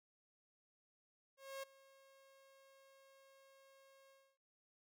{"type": "tone with ADSR envelope", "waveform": "sawtooth", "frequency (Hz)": 542, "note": "C#5", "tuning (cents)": -39, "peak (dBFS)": -40, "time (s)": [1.37, 4.38], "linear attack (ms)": 260, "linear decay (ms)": 10, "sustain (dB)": -21, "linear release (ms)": 280, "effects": []}